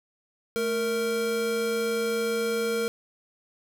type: tone pair together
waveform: square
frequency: 218.8 / 463.6 Hz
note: A3 / A#4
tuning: -9 / -10 cents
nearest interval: octave + minor second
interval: 1299 cents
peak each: -34 / -26 dBFS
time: 0.56-2.88 s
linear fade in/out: 0 ms
effects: none